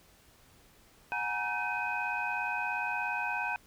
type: tone cluster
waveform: sine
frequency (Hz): 734 / 831 / 948 / 1535 / 2506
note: F#5 / G#5 / A#5 / G6 / D#7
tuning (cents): -14 / +1 / +29 / -37 / +12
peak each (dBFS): -39 / -38 / -37 / -35 / -35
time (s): 1.12-3.56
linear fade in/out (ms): 0
effects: tanh soft clip ceiling -20 dBFS + pink hiss -61 dBFS RMS until 3.66 s